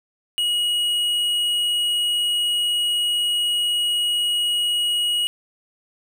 sine tone with tanh clipping, 2901 Hz, F#7, 35 cents flat, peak -20 dBFS, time 0.38-5.27 s, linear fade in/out 0 ms, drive 9 dB, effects none

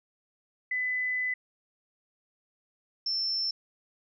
sine tone pair in turn, 2005 / 5353 Hz, B6 / E8, +26 / +26 cents, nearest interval octave + perfect fourth, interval 1700 cents, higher second, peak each -27 dBFS, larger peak neither, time 0.71-1.34 / 3.06-3.51 s, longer first, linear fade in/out 5 ms, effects none

